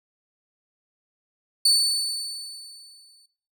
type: tone with exponential decay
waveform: 35% pulse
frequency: 4491 Hz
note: C#8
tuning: 22 cents sharp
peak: -13 dBFS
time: 1.65-3.26 s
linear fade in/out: 5 ms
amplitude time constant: 350 ms
effects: noise-tail reverb RT60 0.5 s tail -17 dB re dry